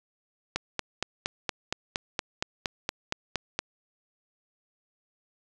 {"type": "click train", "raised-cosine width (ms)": 0.2, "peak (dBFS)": -10, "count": 14, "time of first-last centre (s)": [0.56, 3.59], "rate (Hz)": 4.29, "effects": ["resampled to 24000 Hz", "7-bit"]}